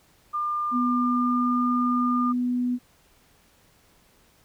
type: tone with pitch glide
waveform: sine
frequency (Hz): 1200 to 1209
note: D6 to D6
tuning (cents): +37 to +50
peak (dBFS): -24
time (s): 0.33-2.33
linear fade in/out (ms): 20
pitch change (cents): +13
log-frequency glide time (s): 0.98-1.65
type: tone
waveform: sine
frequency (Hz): 246.9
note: B3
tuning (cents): 0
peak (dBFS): -22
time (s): 0.71-2.79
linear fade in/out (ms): 50
effects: pink hiss -60 dBFS RMS until 4.44 s